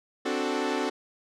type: chord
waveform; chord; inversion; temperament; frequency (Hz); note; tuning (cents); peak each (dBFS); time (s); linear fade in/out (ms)
sawtooth; D dominant seventh; third; equal; 261.6 / 293.7 / 370 / 440; C4 / D4 / F#4 / A4; 0 / 0 / 0 / 0; -28; 0.25-0.9; 10
effects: low-pass 6000 Hz 12 dB/octave